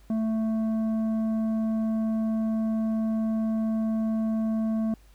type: tone with tanh clipping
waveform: sine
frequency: 221.1 Hz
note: A3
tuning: 9 cents sharp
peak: -25 dBFS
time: 0.1-4.94 s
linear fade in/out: 2 ms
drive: 8 dB
effects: added 50 Hz sine -52 dBFS peak until 5.14 s + pink hiss -62 dBFS RMS until 5.14 s